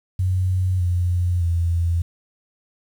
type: tone with pitch steps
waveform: sine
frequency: 92.5 / 88.68 / 85.02 Hz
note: F#2 / F2 / F2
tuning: 0 / +27 / -46 cents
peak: -17 dBFS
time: 0.19-2.02 s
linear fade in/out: 5 ms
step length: 610 ms
effects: 8-bit